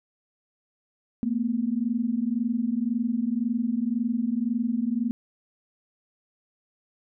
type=tone pair together; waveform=sine; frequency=223.6 / 245.5 Hz; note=A3 / B3; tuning=+28 / -10 cents; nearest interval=major second; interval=162 cents; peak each=-26 dBFS; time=1.23-5.11 s; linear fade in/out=0 ms; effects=none